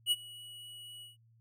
square tone with ADSR envelope, 2926 Hz, F#7, 20 cents flat, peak -25 dBFS, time 0.06-1.17 s, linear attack 55 ms, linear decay 36 ms, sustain -22 dB, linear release 150 ms, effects added 114 Hz sine -62 dBFS peak until 1.4 s

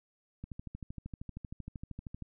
click train, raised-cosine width 5 ms, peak -29 dBFS, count 24, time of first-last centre 0.44-2.223 s, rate 12.9 Hz, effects none

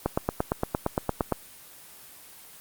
click train, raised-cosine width 1 ms, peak -9 dBFS, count 12, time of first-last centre 0.06-1.323 s, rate 8.71 Hz, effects white hiss -48 dBFS RMS until 2.6 s + Opus 24 kbps

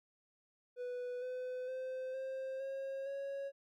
triangle tone with pitch steps, 493.9 / 505.2 / 516.7 / 528.4 / 540.5 / 552.8 Hz, B4 / B4 / C5 / C5 / C#5 / C#5, 0 / +39 / -22 / +17 / -44 / -5 cents, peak -37 dBFS, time 0.76-3.52 s, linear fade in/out 50 ms, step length 460 ms, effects none

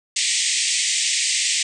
white band-pass noise, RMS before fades -21 dBFS, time 0.16-1.63 s, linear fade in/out 5 ms, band 1900 to 8700 Hz, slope 96 dB/octave, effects none

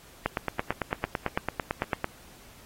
click train, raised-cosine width 0.5 ms, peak -11 dBFS, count 17, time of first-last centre 0.26-2.044 s, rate 8.97 Hz, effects pink hiss -53 dBFS RMS until 2.65 s + AAC 48 kbps

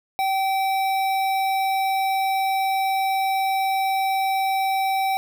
square tone with notch filter, 772 Hz, G5, 27 cents flat, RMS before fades -22 dBFS, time 0.19-5.17 s, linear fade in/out 0 ms, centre 7200 Hz, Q 1.1, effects none

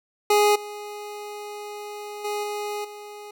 25% pulse tone with level steps, 415.3 Hz, G#4, in tune, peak -12 / -30 / -22 / -24 / -34 dBFS, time 0.3-3.31 s, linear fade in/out 5 ms, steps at 0.55 / 2.24 / 2.43 / 2.84 s, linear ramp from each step 10 ms, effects none

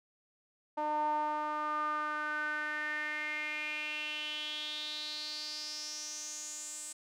sawtooth tone with band-pass filter sweep, 302.1 Hz, D4, 49 cents sharp, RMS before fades -37 dBFS, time 0.77-6.93 s, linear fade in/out 10 ms, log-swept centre 810 to 8100 Hz, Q 6.3, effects none

